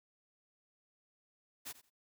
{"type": "noise with echo", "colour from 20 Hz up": "white", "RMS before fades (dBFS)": -44, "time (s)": [1.65, 1.73], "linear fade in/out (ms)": 20, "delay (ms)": 87, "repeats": 2, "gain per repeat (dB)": -15, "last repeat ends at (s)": 1.904, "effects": ["noise-tail reverb RT60 0.1 s tail -23 dB re dry"]}